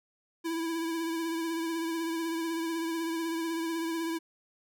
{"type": "tone with vibrato", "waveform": "square", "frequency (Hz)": 329.6, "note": "E4", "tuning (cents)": 0, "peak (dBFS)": -31, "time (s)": [0.44, 4.19], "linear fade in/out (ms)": 20, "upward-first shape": "triangle", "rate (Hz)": 16, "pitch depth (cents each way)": 39, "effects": []}